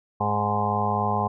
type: harmonic tone with a mistuned harmonic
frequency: 103.83 Hz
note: G#2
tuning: in tune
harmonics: 1 / 2 / 4 / 5 / 6 / 7 / 8 / 9 / 10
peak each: -29 / -30 / -33 / -35 / -36 / -29 / -27 / -33 / -28 dBFS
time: 0.2-1.28 s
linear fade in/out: 10 ms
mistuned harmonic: 9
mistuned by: -45 cents
effects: none